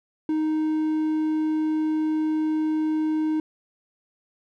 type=tone; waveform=triangle; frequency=311.3 Hz; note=D#4; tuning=1 cent sharp; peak=-19 dBFS; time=0.29-3.4 s; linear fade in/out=2 ms; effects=none